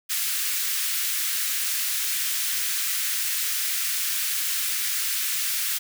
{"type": "high-pass noise", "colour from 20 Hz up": "white", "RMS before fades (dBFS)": -26, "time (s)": [0.09, 5.79], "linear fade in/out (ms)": 20, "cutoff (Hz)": 1500, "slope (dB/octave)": 24, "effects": []}